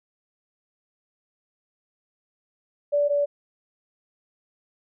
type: tone pair in turn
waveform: sine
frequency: 580 / 576.3 Hz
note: D5 / D5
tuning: -22 / -33 cents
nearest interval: unison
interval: 11 cents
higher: first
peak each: -18 / -19 dBFS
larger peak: first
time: 2.92-3.09 / 3.09-3.26 s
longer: neither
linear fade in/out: 20 ms
effects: none